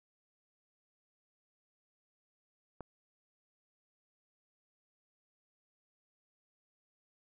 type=click; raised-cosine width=1 ms; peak=-29 dBFS; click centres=2.807 s; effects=none